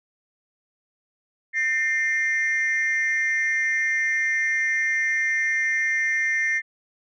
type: tone pair together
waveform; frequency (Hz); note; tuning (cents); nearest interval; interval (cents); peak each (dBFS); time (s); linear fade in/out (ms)
sine; 1811.5 / 2101; A6 / C7; +50 / +7; minor third; 257; -21; 1.53-6.62; 50
effects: tanh soft clip ceiling -17 dBFS